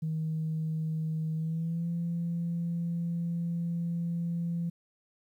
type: tone with pitch glide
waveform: sine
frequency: 158.5 to 169.88 Hz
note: D#3 to F3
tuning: +32 to -48 cents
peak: -28 dBFS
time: 0.02-4.7 s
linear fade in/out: 10 ms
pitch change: +120 cents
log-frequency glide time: 1.35-1.88 s
effects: tanh soft clip ceiling -25 dBFS + 11-bit